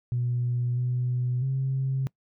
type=tone with pitch steps; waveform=sine; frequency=122 / 124.2 / 133.4 Hz; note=B2 / B2 / C3; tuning=-21 / +10 / +34 cents; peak=-23 dBFS; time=0.12-2.07 s; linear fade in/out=0 ms; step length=650 ms; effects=noise-tail reverb RT60 0.1 s tail -24 dB re dry + tanh soft clip ceiling -19 dBFS